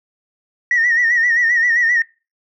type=tone with vibrato; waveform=sine; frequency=1890 Hz; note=A#6; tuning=23 cents sharp; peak=-11 dBFS; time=0.71-2.02 s; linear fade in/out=2 ms; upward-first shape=sine; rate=7.6 Hz; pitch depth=73 cents each way; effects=noise-tail reverb RT60 0.3 s tail -22 dB re dry + tanh soft clip ceiling -8 dBFS